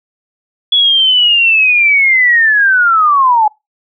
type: linear sweep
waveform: sine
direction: down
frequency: 3400 to 830.6 Hz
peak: -6 dBFS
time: 0.72-3.48 s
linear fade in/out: 5 ms
effects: noise-tail reverb RT60 0.2 s tail -24 dB re dry